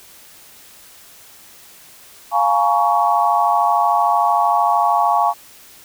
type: chord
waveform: sine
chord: Bb minor seventh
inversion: second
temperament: just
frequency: 699.2 / 839.1 / 932.3 / 1118.8 Hz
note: F5 / Ab5 / Bb5 / Db6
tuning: +2 / +18 / 0 / +16 cents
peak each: -18 / -17 / -21 / -18 dBFS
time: 2.31-5.34 s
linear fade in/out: 50 ms
effects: white hiss -44 dBFS RMS until 5.84 s